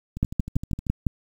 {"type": "two click trains", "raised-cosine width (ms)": 5, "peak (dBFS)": [-9, -20], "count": [6, 10], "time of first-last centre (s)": [[0.23, 1.068], [0.17, 0.868]], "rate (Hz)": [5.97, 12.9], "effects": ["8-bit"]}